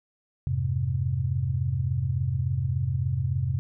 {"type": "chord", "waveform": "sine", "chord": "F minor", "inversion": "none", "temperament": "equal", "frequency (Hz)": [87.31, 103.83, 130.81], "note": ["F2", "Ab2", "C3"], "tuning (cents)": [0, 0, 0], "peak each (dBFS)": [-29, -30, -26], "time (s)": [0.47, 3.59], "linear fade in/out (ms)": 0, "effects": []}